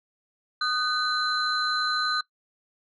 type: tone cluster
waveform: sine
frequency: 1238 / 1506 / 4067 Hz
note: D#6 / F#6 / C8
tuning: -9 / +30 / -50 cents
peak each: -27 dBFS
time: 0.61-2.21 s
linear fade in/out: 5 ms
effects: noise-tail reverb RT60 0.1 s tail -20 dB re dry + tanh soft clip ceiling -17 dBFS